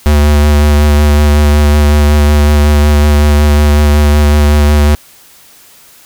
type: tone with vibrato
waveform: square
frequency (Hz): 73.9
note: D2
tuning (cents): +11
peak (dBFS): -5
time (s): 0.06-4.95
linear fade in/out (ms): 0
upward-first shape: sine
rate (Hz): 5.4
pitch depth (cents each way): 19
effects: white hiss -40 dBFS RMS until 6.05 s